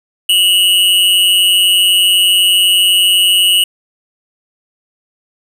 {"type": "tone with amplitude modulation", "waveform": "square", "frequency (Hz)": 2900, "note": "F#7", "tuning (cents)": -35, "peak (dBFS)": -5, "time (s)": [0.29, 3.64], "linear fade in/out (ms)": 5, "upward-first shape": "sine", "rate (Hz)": 188, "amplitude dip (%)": 70, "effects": ["7-bit"]}